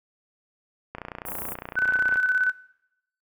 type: click train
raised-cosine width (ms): 0.5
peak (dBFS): -19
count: 37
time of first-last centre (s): 0.95-2.158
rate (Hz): 29.8
type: band-stop noise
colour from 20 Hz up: white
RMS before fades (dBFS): -34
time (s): 1.25-1.55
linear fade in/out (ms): 20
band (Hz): 1100 to 11000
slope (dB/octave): 24
type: tone with tremolo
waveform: sine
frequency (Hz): 1506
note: F#6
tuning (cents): +30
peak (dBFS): -18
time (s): 1.76-2.52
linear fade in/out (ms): 20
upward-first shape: square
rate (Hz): 17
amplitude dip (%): 50
effects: noise-tail reverb RT60 0.8 s tail -19 dB re dry